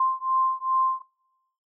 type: beating tone pair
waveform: sine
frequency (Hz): 1046.5 / 1049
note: C6 / C6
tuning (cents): 0 / +4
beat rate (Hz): 2.5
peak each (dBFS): -24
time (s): 0-1.02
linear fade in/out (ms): 5
effects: noise-tail reverb RT60 1.0 s tail -26 dB re dry